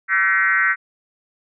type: tone with frequency modulation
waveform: sine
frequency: 1717 Hz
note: A6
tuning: 43 cents flat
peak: -14 dBFS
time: 0.08-0.76 s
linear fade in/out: 50 ms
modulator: 187 Hz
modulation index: 2
effects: none